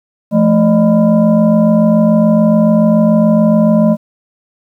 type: tone with frequency modulation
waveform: sine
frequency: 219 Hz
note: A3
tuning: 8 cents flat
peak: -6 dBFS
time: 0.31-3.97 s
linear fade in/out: 50 ms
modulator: 391 Hz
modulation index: 1
effects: 8-bit